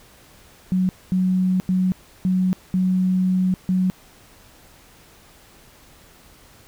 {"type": "tone bursts at uneven times", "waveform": "sine", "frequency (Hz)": 185, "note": "F#3", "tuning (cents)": 0, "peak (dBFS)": -16, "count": 6, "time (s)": [[0.72, 0.89], [1.12, 1.6], [1.69, 1.92], [2.25, 2.53], [2.74, 3.54], [3.69, 3.9]], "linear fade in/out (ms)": 0, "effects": ["pink hiss -50 dBFS RMS until 6.67 s"]}